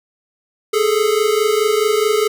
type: tone pair together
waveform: square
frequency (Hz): 415.3 / 440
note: G#4 / A4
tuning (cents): 0 / 0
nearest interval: minor second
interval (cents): 100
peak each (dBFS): -17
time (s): 0.73-2.28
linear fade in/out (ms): 10
effects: none